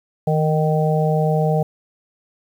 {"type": "harmonic tone with a mistuned harmonic", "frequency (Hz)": 154.5, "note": "D#3", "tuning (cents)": -12, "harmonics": [1, 3, 4, 5], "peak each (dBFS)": [-17, -22, -23, -24], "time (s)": [0.27, 1.63], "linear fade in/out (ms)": 5, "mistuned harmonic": 1, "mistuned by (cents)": 29, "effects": ["8-bit"]}